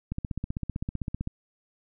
click train, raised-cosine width 5 ms, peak -18 dBFS, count 19, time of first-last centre 0.12-1.274 s, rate 15.6 Hz, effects none

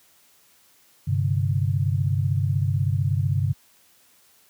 sine chord, G suspended fourth, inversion none, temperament equal, 98 / 130.81 / 146.83 Hz, G2 / C3 / D3, 0 / 0 / 0 cents, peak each -22 / -24 / -26 dBFS, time 1.07-3.53 s, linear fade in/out 10 ms, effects white hiss -58 dBFS RMS until 4.49 s + high-pass 60 Hz 12 dB/octave

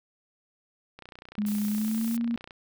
click train, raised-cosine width 0.3 ms, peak -28 dBFS, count 47, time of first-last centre 0.99-2.508 s, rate 30.3 Hz
sine tone with pitch glide, 208.5 to 234 Hz, G#3 to A#3, +7 to +7 cents, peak -25 dBFS, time 1.38-2.36 s, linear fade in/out 0 ms, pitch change +200 cents, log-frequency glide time 1.68-2.19 s
blue noise, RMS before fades -40 dBFS, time 1.46-2.17 s, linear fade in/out 5 ms
effects none

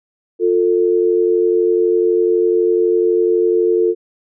sine tone pair together, 354 / 446 Hz, F4 / A4, +23 / +23 cents, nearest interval major third, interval 400 cents, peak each -14 dBFS, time 0.39-3.95 s, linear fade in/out 50 ms, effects none

